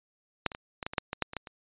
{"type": "clicks", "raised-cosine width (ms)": 0.3, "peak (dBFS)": [-9, -23, -22, -19, -17, -22, -8, -16, -11, -24, -17, -27], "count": 12, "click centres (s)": [0.463, 0.518, 0.549, 0.828, 0.865, 0.935, 0.982, 1.131, 1.223, 1.334, 1.367, 1.472], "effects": ["resampled to 8000 Hz"]}